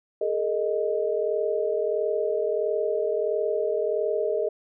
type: chord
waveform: sine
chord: Ab suspended second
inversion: none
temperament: equal with one note detuned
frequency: 415.3 / 456.8 / 622.3 Hz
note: Ab4 / Bb4 / Eb5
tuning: 0 / -35 / 0 cents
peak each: -27 dBFS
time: 0.21-4.49 s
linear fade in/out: 5 ms
effects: none